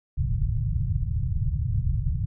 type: low-pass noise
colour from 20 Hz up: white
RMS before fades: -25 dBFS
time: 0.17-2.26 s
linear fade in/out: 10 ms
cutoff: 140 Hz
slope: 48 dB/octave
effects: none